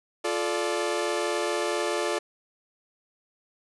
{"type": "chord", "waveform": "sawtooth", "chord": "D minor", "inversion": "first", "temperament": "equal with one note detuned", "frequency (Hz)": [349.2, 433.7, 587.3], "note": ["F4", "A4", "D5"], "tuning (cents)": [0, -25, 0], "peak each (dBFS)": -26, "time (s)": [0.24, 2.19], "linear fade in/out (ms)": 10, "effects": ["resampled to 24000 Hz", "9-bit"]}